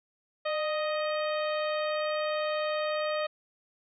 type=harmonic tone with a mistuned harmonic; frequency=623 Hz; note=D#5; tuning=2 cents sharp; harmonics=1 / 2 / 3 / 4 / 5 / 6 / 7; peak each=-29 / -35 / -39 / -41 / -43 / -45 / -46 dBFS; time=0.45-3.27 s; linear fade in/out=10 ms; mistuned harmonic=1; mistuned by=-45 cents; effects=none